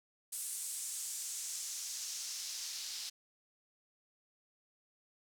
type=noise with band-pass filter sweep; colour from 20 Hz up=white; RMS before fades=-42 dBFS; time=0.32-3.1 s; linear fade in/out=10 ms; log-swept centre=9100 to 4700 Hz; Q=2; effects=none